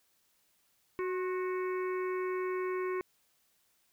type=harmonic tone with a mistuned harmonic; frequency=370 Hz; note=F#4; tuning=in tune; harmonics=1 / 3 / 4 / 5 / 6 / 7; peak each=-32 / -40 / -49 / -47 / -46 / -57 dBFS; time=0.99-3.01 s; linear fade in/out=0 ms; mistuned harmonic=3; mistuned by=-48 cents; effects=white hiss -72 dBFS RMS until 3.92 s